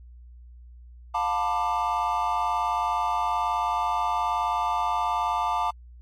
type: chord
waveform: triangle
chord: B half-diminished seventh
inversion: second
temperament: just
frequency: 711.2 / 889 / 987.8 / 1185.3 Hz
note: F5 / A5 / B5 / D6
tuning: +31 / +18 / 0 / +16 cents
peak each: -28 / -25 / -29 / -27 dBFS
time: 1.14-5.71 s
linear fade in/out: 10 ms
effects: added 60 Hz sine -44 dBFS peak until 6.01 s + AAC 64 kbps